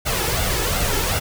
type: noise with flanger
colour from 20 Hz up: pink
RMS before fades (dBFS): -21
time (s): 0.05-1.2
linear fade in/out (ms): 20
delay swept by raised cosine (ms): 1.4 to 2.33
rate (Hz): 2.7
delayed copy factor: +0.6
effects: none